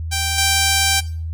5% pulse tone with level steps, 784 Hz, G5, in tune, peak -8 / -3 dBFS, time 0.11-1.01 s, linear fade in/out 20 ms, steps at 0.38 s, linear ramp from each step 2 ms, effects noise-tail reverb RT60 0.4 s tail -17 dB re dry + added 81 Hz sine -23 dBFS peak until 1.33 s

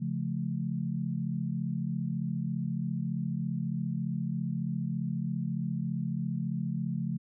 sine chord, Db augmented, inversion none, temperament just, 138.59 / 173.24 / 216.5 Hz, Db3 / F3 / A3, 0 / -14 / -28 cents, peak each -34 / -33 / -35 dBFS, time 0-7.18 s, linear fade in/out 20 ms, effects none

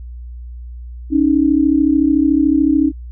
sine tone pair together, 278.1 / 311.8 Hz, C#4 / D#4, +6 / +4 cents, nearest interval major second, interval 198 cents, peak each -13 dBFS, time 1.1-2.92 s, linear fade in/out 50 ms, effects added 60 Hz sine -28 dBFS peak until 3.11 s

